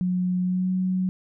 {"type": "tone with pitch glide", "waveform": "sine", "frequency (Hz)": [181.5, 185.31], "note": ["F#3", "F#3"], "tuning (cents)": [-33, 3], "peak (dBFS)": -21, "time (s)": [0.01, 1.09], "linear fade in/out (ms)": 0, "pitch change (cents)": 36, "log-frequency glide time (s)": [0.42, 0.71], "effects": []}